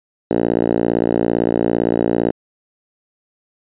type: tone with band-pass filter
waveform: 5% pulse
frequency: 57.7 Hz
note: A#1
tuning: 17 cents flat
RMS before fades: -17 dBFS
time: 0.31-2.31 s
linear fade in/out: 0 ms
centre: 340 Hz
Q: 1.3
effects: resampled to 8000 Hz